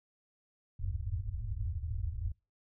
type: low-pass noise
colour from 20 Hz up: white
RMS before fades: -36 dBFS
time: 0.79-2.32 s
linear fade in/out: 5 ms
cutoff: 110 Hz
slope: 96 dB/octave
effects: noise-tail reverb RT60 0.3 s tail -26 dB re dry